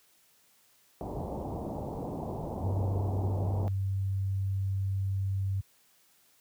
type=low-pass noise; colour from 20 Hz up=pink; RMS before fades=-35 dBFS; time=1.01-3.68 s; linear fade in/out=0 ms; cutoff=910 Hz; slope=48 dB/octave
type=tone; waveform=sine; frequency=97 Hz; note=G2; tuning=18 cents flat; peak=-27 dBFS; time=2.63-5.61 s; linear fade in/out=10 ms
effects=white hiss -65 dBFS RMS until 6.4 s + high-pass 60 Hz 12 dB/octave